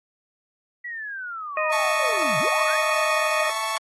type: linear two-way sweep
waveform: sine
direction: down then up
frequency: 1959 to 123.47 to 1959 Hz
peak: -30 dBFS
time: 0.84-2.81 s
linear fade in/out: 10 ms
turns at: 2.39 s
type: harmonic tone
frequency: 620 Hz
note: D#5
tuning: 6 cents flat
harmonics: 1 / 2 / 3 / 4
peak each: -25 / -27 / -29 / -28 dBFS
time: 1.57-3.5 s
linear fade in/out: 2 ms
type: chord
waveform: sawtooth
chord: A major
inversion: second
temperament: equal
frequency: 659.3 / 880 / 1108.7 Hz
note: E5 / A5 / C#6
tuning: 0 / 0 / 0 cents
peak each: -29 / -27 / -23 dBFS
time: 1.72-3.78 s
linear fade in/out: 5 ms
effects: AAC 32 kbps